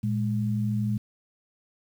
sine tone pair together, 115 / 207.7 Hz, A#2 / G#3, -23 / 0 cents, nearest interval minor seventh, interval 1023 cents, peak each -26 / -27 dBFS, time 0.03-0.98 s, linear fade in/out 10 ms, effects 9-bit

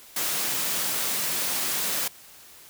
white high-pass noise, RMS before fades -27 dBFS, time 0.16-2.08 s, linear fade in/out 5 ms, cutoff 120 Hz, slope 48 dB/octave, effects white hiss -49 dBFS RMS until 2.69 s

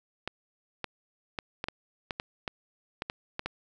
clicks, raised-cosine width 0.3 ms, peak -16 dBFS, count 12, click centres 0.276 / 0.843 / 1.388 / 1.641 / 1.685 / 2.108 / 2.199 / 2.478 / 3.021 / 3.099 / 3.394 / 3.46 s, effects none

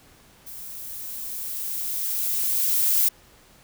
violet noise with level ramp, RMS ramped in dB -39 to -19 dBFS, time 0.46-3.09 s, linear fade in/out 10 ms, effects pink hiss -54 dBFS RMS until 3.63 s

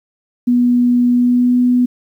sine tone with pitch glide, 244.2 to 247.3 Hz, B3 to B3, -19 to +3 cents, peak -9 dBFS, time 0.47-1.86 s, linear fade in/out 10 ms, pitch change +22 cents, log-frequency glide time 1.12-1.58 s, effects 8-bit

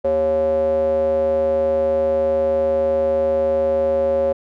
square tone with band-pass filter, 78.4 Hz, D#2, 14 cents sharp, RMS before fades -18 dBFS, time 0.04-4.33 s, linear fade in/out 10 ms, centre 530 Hz, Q 10, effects none

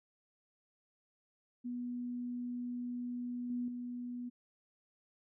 sine tone with level steps, 244.4 Hz, B3, 18 cents flat, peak -37 / -34 / -39 dBFS, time 1.64-4.3 s, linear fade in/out 20 ms, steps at 3.5 / 3.68 s, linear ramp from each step 2 ms, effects none

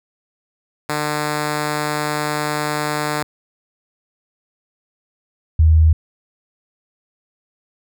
5% pulse / sine tone pair in turn, 150 / 79.46 Hz, D3 / D#2, +37 / +37 cents, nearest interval major seventh, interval 1100 cents, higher first, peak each -8 dBFS, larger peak neither, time 0.89-3.23 / 5.59-5.93 s, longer first, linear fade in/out 5 ms, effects none

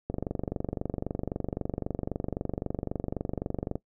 click train, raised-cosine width 2 ms, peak -17 dBFS, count 88, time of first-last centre 0.1-3.755 s, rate 23.8 Hz, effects noise-tail reverb RT60 0.1 s tail -20 dB re dry

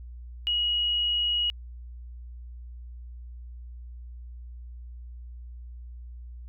sine tone, 2900 Hz, F#7, 35 cents flat, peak -23 dBFS, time 0.47-1.5 s, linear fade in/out 0 ms, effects added 60 Hz sine -39 dBFS peak until 6.48 s

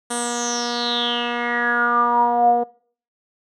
10% pulse tone with low-pass filter sweep, 239.5 Hz, A#3, 47 cents sharp, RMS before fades -20 dBFS, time 0.1-2.64 s, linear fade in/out 10 ms, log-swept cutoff 9300 to 600 Hz, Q 9.4, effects noise-tail reverb RT60 0.5 s tail -23 dB re dry

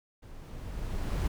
brown noise with level ramp, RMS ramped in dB -47 to -28 dBFS, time 0.22-1.28 s, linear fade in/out 10 ms, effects none

